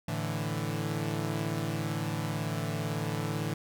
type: chord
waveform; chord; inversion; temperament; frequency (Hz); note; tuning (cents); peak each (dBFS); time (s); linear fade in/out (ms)
sawtooth; A suspended fourth; none; equal; 110 / 146.83 / 164.81; A2 / D3 / E3; 0 / 0 / 0; -31; 0.08-3.54; 5
effects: none